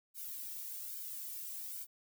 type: noise with flanger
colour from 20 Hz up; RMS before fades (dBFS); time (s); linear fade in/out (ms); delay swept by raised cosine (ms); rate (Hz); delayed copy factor
violet; -44; 0.14-1.87; 50; 1.3 to 2.21; 1.2; +0.95
effects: none